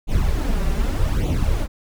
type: noise with flanger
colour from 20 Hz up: brown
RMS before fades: -19 dBFS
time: 0.07-1.68 s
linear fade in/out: 50 ms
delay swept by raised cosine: 0.29 to 5.19 ms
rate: 0.83 Hz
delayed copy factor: +0.7
effects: none

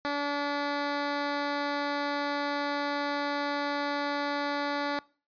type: tone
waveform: 10% pulse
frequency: 287.4 Hz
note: D4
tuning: 37 cents flat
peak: -20 dBFS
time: 0.05-4.99 s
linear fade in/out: 0 ms
effects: noise-tail reverb RT60 0.4 s tail -23 dB re dry + resampled to 11025 Hz

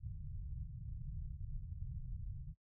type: low-pass noise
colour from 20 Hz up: pink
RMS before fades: -45 dBFS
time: 0-2.55 s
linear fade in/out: 50 ms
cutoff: 150 Hz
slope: 48 dB/octave
effects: noise-tail reverb RT60 0.1 s tail -18 dB re dry

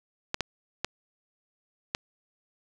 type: clicks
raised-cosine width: 0.2 ms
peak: -10 dBFS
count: 4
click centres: 0.344 / 0.407 / 0.846 / 1.949 s
effects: none

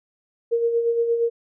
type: tone with tremolo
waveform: sine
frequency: 466.2 Hz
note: A#4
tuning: in tune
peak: -16 dBFS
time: 0.51-1.3 s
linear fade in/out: 20 ms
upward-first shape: sine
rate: 8.6 Hz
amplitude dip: 50%
effects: none

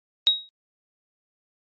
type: tone with exponential decay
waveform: sine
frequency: 3797 Hz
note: A#7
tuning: 31 cents sharp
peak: -11 dBFS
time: 0.27-0.49 s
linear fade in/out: 0 ms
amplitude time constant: 46 ms
effects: MP3 32 kbps

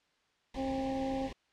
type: band-stop noise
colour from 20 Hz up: pink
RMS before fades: -44 dBFS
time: 0.54-1.33 s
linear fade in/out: 5 ms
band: 1100 to 1700 Hz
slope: 96 dB/octave
type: harmonic tone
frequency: 267 Hz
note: C4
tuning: 35 cents sharp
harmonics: 1 / 2 / 3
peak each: -34 / -37 / -39 dBFS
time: 0.55-1.3 s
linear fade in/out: 50 ms
effects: white hiss -72 dBFS RMS until 1.52 s + low-pass 4000 Hz 12 dB/octave

